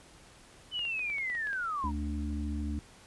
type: linear sweep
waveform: sine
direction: down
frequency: 3035 to 904 Hz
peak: -31 dBFS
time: 0.71-1.92 s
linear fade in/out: 50 ms
type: clicks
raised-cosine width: 0.3 ms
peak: -30 dBFS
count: 9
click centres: 0.792 / 0.852 / 0.993 / 1.1 / 1.183 / 1.3 / 1.351 / 1.471 / 1.531 s
type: harmonic tone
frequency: 73.42 Hz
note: D2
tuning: in tune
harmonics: 1 / 3 / 4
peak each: -33 / -38 / -39 dBFS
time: 1.84-2.79 s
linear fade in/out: 0 ms
effects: pink hiss -56 dBFS RMS until 3.06 s + resampled to 24000 Hz